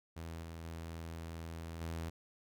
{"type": "tone with level steps", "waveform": "sawtooth", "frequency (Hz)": 82.41, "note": "E2", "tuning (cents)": 0, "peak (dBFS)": [-39, -41, -39, -35], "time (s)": [0.16, 2.1], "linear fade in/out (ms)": 10, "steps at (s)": [0.43, 0.64, 1.81], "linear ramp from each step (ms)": 2, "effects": []}